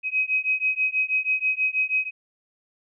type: beating tone pair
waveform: sine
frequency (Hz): 2528 / 2534.2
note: D#7 / D#7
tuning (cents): +27 / +31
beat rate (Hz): 6.2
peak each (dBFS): -24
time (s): 0.03-2.11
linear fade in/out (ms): 50
effects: none